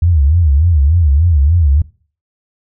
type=tone with vibrato; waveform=sine; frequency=77.78 Hz; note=D#2; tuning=in tune; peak=-7 dBFS; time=0.02-1.82 s; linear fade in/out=5 ms; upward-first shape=sine; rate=3.4 Hz; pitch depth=220 cents each way; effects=noise-tail reverb RT60 0.4 s tail -20 dB re dry